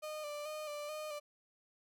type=tone with vibrato; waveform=35% pulse; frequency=601 Hz; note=D5; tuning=40 cents sharp; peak=-39 dBFS; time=0.02-1.2 s; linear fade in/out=20 ms; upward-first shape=square; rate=2.3 Hz; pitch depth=34 cents each way; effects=none